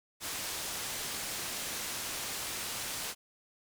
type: low-pass noise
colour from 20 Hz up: white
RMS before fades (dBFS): -38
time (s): 0.2-3.15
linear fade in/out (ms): 50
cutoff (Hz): 10000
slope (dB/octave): 12
effects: none